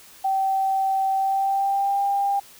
sine tone with pitch glide, 773 to 798.4 Hz, G5 to G5, -24 to +32 cents, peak -19 dBFS, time 0.24-2.4 s, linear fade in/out 10 ms, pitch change +56 cents, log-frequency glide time 1.15-2.02 s, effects white hiss -48 dBFS RMS until 2.59 s

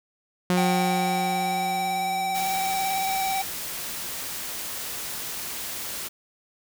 sawtooth tone with exponential decay, 180 Hz, F#3, 47 cents flat, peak -16 dBFS, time 0.5-4.14 s, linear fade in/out 0 ms, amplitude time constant 790 ms
square tone with vibrato, 771 Hz, G5, 29 cents flat, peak -25 dBFS, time 0.57-3.42 s, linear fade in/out 5 ms, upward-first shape sine, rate 18 Hz, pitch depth 22 cents each way
white noise, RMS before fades -33 dBFS, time 2.34-6.09 s, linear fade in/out 20 ms
effects none

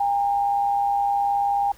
sine tone pair together, 805 / 924.1 Hz, G5 / A#5, +46 / -15 cents, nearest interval major second, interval 239 cents, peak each -19 / -30 dBFS, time 0-1.72 s, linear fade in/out 5 ms, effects added 50 Hz sine -52 dBFS peak until 1.77 s + pink hiss -51 dBFS RMS until 1.77 s

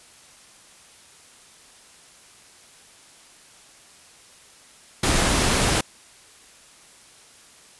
pink noise, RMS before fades -20 dBFS, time 5.03-5.81 s, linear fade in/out 5 ms, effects white hiss -50 dBFS RMS until 7.79 s + resampled to 24000 Hz

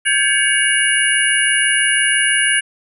sine tone cluster, 1572 / 1698 / 2250 / 2850 / 10020 Hz, G6 / G#6 / C#7 / F7 / D#9, +4 / +38 / +25 / +34 / +11 cents, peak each -19 dBFS, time 0.05-2.61 s, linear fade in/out 20 ms, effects none

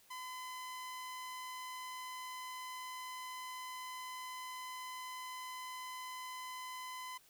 sawtooth tone, 1016 Hz, B5, 49 cents sharp, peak -40 dBFS, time 0.1-7.18 s, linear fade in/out 10 ms, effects white hiss -66 dBFS RMS until 7.29 s

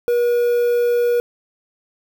triangle tone with quantisation, 480.8 Hz, B4, 46 cents flat, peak -12 dBFS, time 0.08-1.2 s, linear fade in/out 0 ms, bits 6, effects none

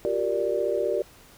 sine chord, G minor seventh, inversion third, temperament equal with one note detuned, 356.4 / 392 / 466.2 / 587.3 Hz, F4 / G4 / Bb4 / D5, +35 / 0 / 0 / 0 cents, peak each -31 / -28 / -28 / -27 dBFS, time 0.05-1.02 s, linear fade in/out 0 ms, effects pink hiss -52 dBFS RMS until 1.37 s

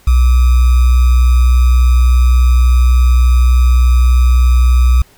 sine tone with sample-and-hold, 61.74 Hz, B1, in tune, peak -5 dBFS, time 0.07-5.02 s, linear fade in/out 5 ms, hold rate 1225 Hz, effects pink hiss -47 dBFS RMS until 5.17 s

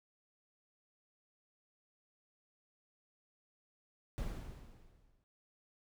brown noise with exponential decay, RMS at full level -36 dBFS, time 4.18-5.24 s, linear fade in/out 0 ms, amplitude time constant 230 ms, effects none

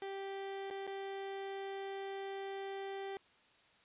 30% pulse tone with dropouts, 391.3 Hz, G4, 3 cents flat, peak -38 dBFS, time 0.02-3.17 s, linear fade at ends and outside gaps 1 ms, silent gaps 0.702-0.709 / 0.868-0.875 s, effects white hiss -67 dBFS RMS until 3.84 s + resampled to 8000 Hz

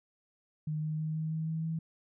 sine tone with pitch steps, 153.7 / 155.04 / 156.39 / 157.75 / 159.12 / 160.5 / 161.9 Hz, D#3 / D#3 / D#3 / D#3 / D#3 / E3 / E3, -21 / -6 / +9 / +24 / +39 / -46 / -31 cents, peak -31 dBFS, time 0.67-1.79 s, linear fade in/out 5 ms, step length 160 ms, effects none

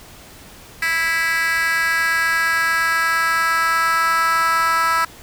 10% pulse tone with high-pass filter sweep, 328.6 Hz, E4, 5 cents flat, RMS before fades -18 dBFS, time 0.82-5.05 s, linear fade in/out 5 ms, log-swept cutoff 1900 to 1200 Hz, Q 3.7, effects pink hiss -42 dBFS RMS until 5.22 s

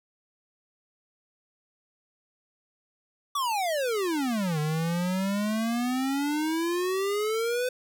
square exponential two-way sweep, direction down then up, 1174.7 to 149.6 to 508 Hz, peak -26 dBFS, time 3.35-7.69 s, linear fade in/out 5 ms, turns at 4.59 s, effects none

